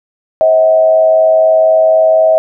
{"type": "tone with frequency modulation", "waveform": "sine", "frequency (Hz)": 641, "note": "E5", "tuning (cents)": -49, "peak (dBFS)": -5, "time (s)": [0.41, 2.38], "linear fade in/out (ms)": 0, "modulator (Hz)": 104, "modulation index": 0.46, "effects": []}